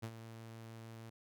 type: tone with ADSR envelope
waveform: sawtooth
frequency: 113.3 Hz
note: A#2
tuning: 49 cents flat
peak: -35 dBFS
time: 0.02-1.1 s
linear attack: 19 ms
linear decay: 63 ms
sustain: -10 dB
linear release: 9 ms
effects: none